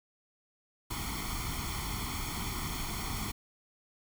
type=noise with comb filter; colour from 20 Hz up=pink; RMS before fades=-36 dBFS; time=0.9-3.32 s; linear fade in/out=10 ms; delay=0.91 ms; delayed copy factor=+0.85; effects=none